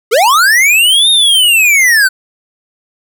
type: linear two-way sweep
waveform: square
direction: up then down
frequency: 392.3 to 3729 to 1478 Hz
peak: -6 dBFS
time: 0.11-2.09 s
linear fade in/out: 20 ms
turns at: 1.1 s
effects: none